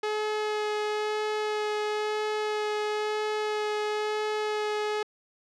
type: tone with vibrato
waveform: sawtooth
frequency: 424.5 Hz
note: G#4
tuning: 38 cents sharp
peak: -23 dBFS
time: 0.03-5.03 s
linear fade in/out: 5 ms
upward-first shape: sine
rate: 1 Hz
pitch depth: 9 cents each way
effects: low-pass 5000 Hz 12 dB/octave